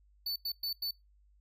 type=tone bursts at uneven times; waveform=square; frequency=4494 Hz; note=C#8; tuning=23 cents sharp; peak=-33 dBFS; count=4; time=0.26-0.36 / 0.45-0.52 / 0.63-0.73 / 0.82-0.91 s; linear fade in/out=5 ms; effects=noise-tail reverb RT60 0.2 s tail -24 dB re dry + added 50 Hz sine -62 dBFS peak until 1.4 s